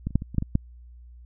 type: clicks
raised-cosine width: 5 ms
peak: -15 / -29 / -7 / -21 / -23 / -9 / -16 / -8 dBFS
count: 8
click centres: 0.07 / 0.107 / 0.156 / 0.221 / 0.346 / 0.383 / 0.424 / 0.554 s
effects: added 60 Hz sine -44 dBFS peak until 1.25 s